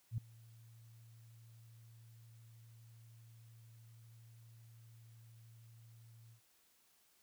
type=tone with ADSR envelope; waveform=sine; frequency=114.1 Hz; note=A#2; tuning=37 cents flat; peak=-33 dBFS; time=0.11-6.41 s; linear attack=69 ms; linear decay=4 ms; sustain=-24 dB; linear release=92 ms; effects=white hiss -72 dBFS RMS until 7.22 s